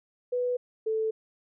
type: tone pair in turn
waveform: sine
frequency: 493.9 / 440 Hz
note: B4 / A4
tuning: 0 / 0 cents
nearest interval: major second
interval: 200 cents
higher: first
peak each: -25 dBFS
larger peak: neither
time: 0.32-0.57 / 0.86-1.11 s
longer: neither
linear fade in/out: 10 ms
effects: none